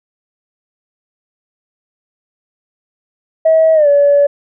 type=tone with pitch glide; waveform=sine; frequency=642 to 572 Hz; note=E5 to D5; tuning=-46 to -46 cents; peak=-5 dBFS; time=3.45-4.27 s; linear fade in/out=10 ms; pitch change=-200 cents; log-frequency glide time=3.74-3.88 s; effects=tanh soft clip ceiling -2 dBFS